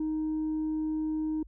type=tone; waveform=sine; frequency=311.1 Hz; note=D#4; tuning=in tune; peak=-26 dBFS; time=0-1.43 s; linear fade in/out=5 ms; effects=tanh soft clip ceiling -26 dBFS + added 50 Hz sine -48 dBFS peak until 1.47 s